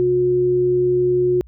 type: tone pair together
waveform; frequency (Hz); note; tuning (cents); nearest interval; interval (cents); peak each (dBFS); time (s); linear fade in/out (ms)
sine; 132.4 / 361.1; C3 / F#4; +21 / -42; octave + perfect fourth; 1737; -26 / -14; 0-1.41; 0
effects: added 60 Hz sine -41 dBFS peak until 1.47 s